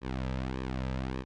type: tone with flanger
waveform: sawtooth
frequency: 64.8 Hz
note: C2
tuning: 16 cents flat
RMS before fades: -34 dBFS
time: 0.01-1.25 s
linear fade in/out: 50 ms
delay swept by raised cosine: 1.4 to 2.8 ms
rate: 1.7 Hz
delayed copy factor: -0.75
effects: low-pass 4000 Hz 12 dB/octave + MP3 64 kbps